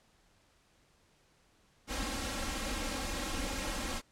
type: noise with comb filter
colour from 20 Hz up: pink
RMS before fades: -36 dBFS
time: 1.87-4.02 s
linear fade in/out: 50 ms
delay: 3.7 ms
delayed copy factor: +0.95
effects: pink hiss -68 dBFS RMS until 4.11 s + low-pass 9000 Hz 12 dB/octave